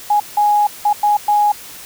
sine tone bursts at uneven times, 830.6 Hz, G#5, in tune, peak -10 dBFS, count 5, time 0.1-0.2 / 0.37-0.67 / 0.85-0.93 / 1.03-1.17 / 1.28-1.52 s, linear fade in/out 5 ms, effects white hiss -35 dBFS RMS until 1.85 s

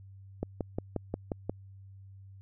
click train, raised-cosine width 2 ms, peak -18 dBFS, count 7, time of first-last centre 0.43-1.496 s, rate 5.63 Hz, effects added 97 Hz sine -48 dBFS peak until 2.41 s

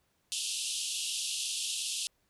pink band-pass noise, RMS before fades -35 dBFS, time 0.32-2.07 s, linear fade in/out 0 ms, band 2700 to 11000 Hz, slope 96 dB/octave, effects pink hiss -74 dBFS RMS until 2.29 s

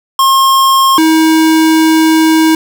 square tone pair in turn, 1073 / 319 Hz, C6 / D#4, +43 / +43 cents, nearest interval octave + major sixth, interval 2100 cents, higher first, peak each -6 dBFS, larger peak neither, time 0.19-0.98 / 0.98-2.55 s, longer second, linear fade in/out 2 ms, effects none

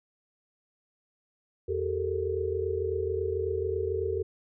sine tone cluster, 85.3 / 384.3 / 428 / 455.3 Hz, F2 / G4 / A4 / A#4, -40 / -34 / -48 / -41 cents, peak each -35 / -31 / -33 / -33 dBFS, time 1.68-4.23 s, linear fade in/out 10 ms, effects none

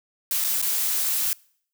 blue noise with dropouts, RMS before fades -24 dBFS, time 0.31-1.33 s, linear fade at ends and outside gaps 1 ms, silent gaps 0.441-0.445 / 0.616-0.625 s, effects noise-tail reverb RT60 0.6 s tail -25 dB re dry

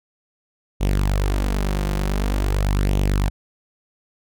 sawtooth tone with flanger, 48.99 Hz, G1, in tune, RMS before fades -20 dBFS, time 0.8-3.3 s, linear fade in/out 20 ms, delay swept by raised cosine 0.31 to 5.71 ms, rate 0.46 Hz, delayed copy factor +0.55, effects none

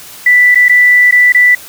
sine tone with dropouts, 1975.5 Hz, B6, in tune, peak -3 dBFS, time 0.26-1.55 s, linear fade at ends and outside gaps 5 ms, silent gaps 0.547-0.555 / 0.684-0.694 / 1.111-1.123 / 1.323-1.346 s, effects white hiss -32 dBFS RMS until 1.68 s

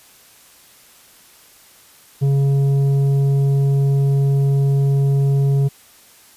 sine tone with tanh clipping, 138.59 Hz, C#3, in tune, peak -14 dBFS, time 2.21-5.69 s, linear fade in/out 20 ms, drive 7 dB, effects white hiss -48 dBFS RMS until 6.36 s + resampled to 32000 Hz

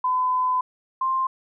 sine tone pair in turn, 1012 / 1049.6 Hz, B5 / C6, +42 / +5 cents, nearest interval minor second, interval 63 cents, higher second, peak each -19 / -20 dBFS, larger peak first, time 0.04-0.61 / 1.01-1.27 s, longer first, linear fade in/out 5 ms, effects none

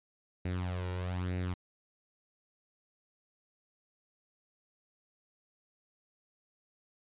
sawtooth tone with flanger, 90.6 Hz, F#2, 36 cents flat, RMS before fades -35 dBFS, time 0.45-1.54 s, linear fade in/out 5 ms, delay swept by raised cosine 0.45 to 2.15 ms, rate 1.1 Hz, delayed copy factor +0.65, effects resampled to 8000 Hz

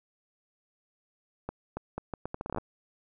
accelerating click train, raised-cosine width 1 ms, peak -20 dBFS, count 14, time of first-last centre 1.49-2.583 s, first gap 280 ms, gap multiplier 0.75, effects none

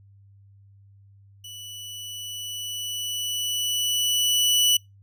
sawtooth tone with level ramp, 2960 Hz, F#7, in tune, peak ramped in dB -35 to -13 dBFS, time 1.44-4.77 s, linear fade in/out 5 ms, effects noise-tail reverb RT60 0.2 s tail -26 dB re dry + added 99 Hz sine -50 dBFS peak until 5.02 s

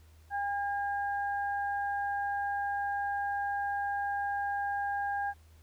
sine tone pair together, 806 / 1620.4 Hz, G5 / G#6, +48 / -43 cents, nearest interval octave, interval 1209 cents, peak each -31 / -36 dBFS, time 0.3-5.34 s, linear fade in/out 50 ms, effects added 79 Hz sine -55 dBFS peak until 5.62 s + pink hiss -66 dBFS RMS until 5.62 s

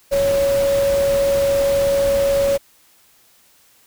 sine tone in noise, 557 Hz, C#5, 8 cents sharp, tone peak -14 dBFS, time 0.11-2.58 s, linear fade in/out 20 ms, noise pink, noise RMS -28 dBFS, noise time 0.11-2.58 s, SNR +11 dB, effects white hiss -54 dBFS RMS until 3.86 s

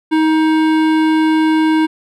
sine tone with hard clipping, 315.2 Hz, D#4, 23 cents sharp, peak -12 dBFS, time 0.11-1.87 s, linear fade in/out 20 ms, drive 16 dB, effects none

